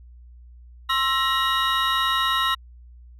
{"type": "tone cluster", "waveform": "triangle", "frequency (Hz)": [1063, 1327, 1882, 2883, 3792], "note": ["C6", "E6", "A#6", "F#7", "A#7"], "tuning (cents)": [27, 11, 16, -46, 29], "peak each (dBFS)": [-23, -23, -26, -28, -24], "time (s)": [0.89, 2.55], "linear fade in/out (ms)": 10, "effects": ["added 60 Hz sine -43 dBFS peak until 3.19 s"]}